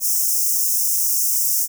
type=high-pass noise; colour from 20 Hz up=white; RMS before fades=-19 dBFS; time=0-1.68 s; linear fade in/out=50 ms; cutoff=5300 Hz; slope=96 dB/octave; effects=none